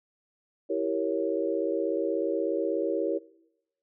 sine chord, E diminished seventh, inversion none, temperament equal with one note detuned, 329.6 / 389.7 / 466.2 / 554.4 Hz, E4 / G4 / Bb4 / Db5, 0 / -10 / 0 / 0 cents, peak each -31 dBFS, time 0.69-3.19 s, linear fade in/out 20 ms, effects noise-tail reverb RT60 0.9 s tail -21 dB re dry

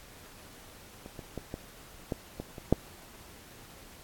clicks, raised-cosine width 2 ms, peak -30 / -27 / -22 / -22 / -17 / -22 / -28 / -7 dBFS, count 8, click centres 1.061 / 1.192 / 1.377 / 1.541 / 2.122 / 2.4 / 2.582 / 2.726 s, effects pink hiss -52 dBFS RMS until 4.03 s + AAC 64 kbps

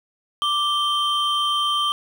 triangle tone pair together, 1174.7 / 3136 Hz, D6 / G7, 0 / 0 cents, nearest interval octave + perfect fourth, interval 1700 cents, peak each -20 dBFS, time 0.42-1.92 s, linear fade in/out 0 ms, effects none

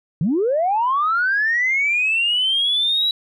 sine linear sweep, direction up, 140 to 3925 Hz, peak -15 dBFS, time 0.21-3.11 s, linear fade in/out 2 ms, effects tanh soft clip ceiling -11 dBFS

